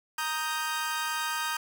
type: chord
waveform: sawtooth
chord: Eb major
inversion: second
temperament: equal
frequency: 932.3 / 1244.5 / 1568 Hz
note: Bb5 / Eb6 / G6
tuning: 0 / 0 / 0 cents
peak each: -30 dBFS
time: 0.18-1.57 s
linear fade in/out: 5 ms
effects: 8-bit